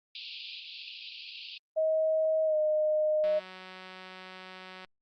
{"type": "band-pass noise", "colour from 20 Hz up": "pink", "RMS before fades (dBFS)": -43, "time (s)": [0.15, 1.58], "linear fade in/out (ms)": 2, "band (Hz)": [2500, 4800], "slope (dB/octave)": 96}
{"type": "tone with pitch glide", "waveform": "sine", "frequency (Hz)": [633, 614.3], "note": ["D#5", "D#5"], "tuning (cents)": [30, -22], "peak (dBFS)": -24, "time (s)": [1.76, 3.4], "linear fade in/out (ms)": 20, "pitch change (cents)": -52, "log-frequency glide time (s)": [2.45, 2.56]}
{"type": "click train", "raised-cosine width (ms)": 0.3, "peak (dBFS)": -30, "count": 300, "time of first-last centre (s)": [3.24, 4.848], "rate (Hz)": 186}
{"effects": ["Opus 32 kbps"]}